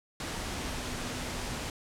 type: tone in noise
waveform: sine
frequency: 247.6 Hz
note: B3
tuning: 5 cents sharp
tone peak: -45 dBFS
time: 0.58-1.56 s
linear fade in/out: 2 ms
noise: pink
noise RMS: -36 dBFS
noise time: 0.2-1.7 s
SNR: -12 dB
effects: low-pass 9000 Hz 12 dB/octave